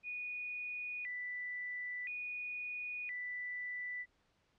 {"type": "tone with vibrato", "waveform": "sine", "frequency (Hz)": 2209, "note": "C#7", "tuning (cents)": -7, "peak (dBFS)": -39, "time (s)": [0.03, 4.06], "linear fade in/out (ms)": 50, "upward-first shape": "square", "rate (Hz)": 0.49, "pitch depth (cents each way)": 190, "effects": ["pink hiss -75 dBFS RMS until 4.58 s", "low-pass 5000 Hz 12 dB/octave"]}